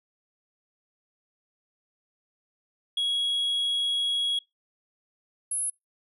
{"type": "tone pair in turn", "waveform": "sine", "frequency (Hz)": [3322, 10589], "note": ["G#7", "E9"], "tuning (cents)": [0, 7], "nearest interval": "octave + minor sixth", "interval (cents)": 2007, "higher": "second", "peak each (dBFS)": [-21, -25], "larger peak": "first", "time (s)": [[2.97, 4.39], [5.51, 5.7]], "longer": "first", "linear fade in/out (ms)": 5, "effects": ["noise-tail reverb RT60 0.2 s tail -26 dB re dry", "tanh soft clip ceiling -23 dBFS"]}